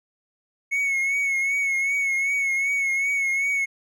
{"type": "tone with vibrato", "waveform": "triangle", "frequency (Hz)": 2200, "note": "C#7", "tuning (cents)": -14, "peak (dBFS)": -19, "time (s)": [0.71, 3.66], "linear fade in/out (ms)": 20, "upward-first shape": "triangle", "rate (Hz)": 2.6, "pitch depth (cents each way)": 51, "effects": []}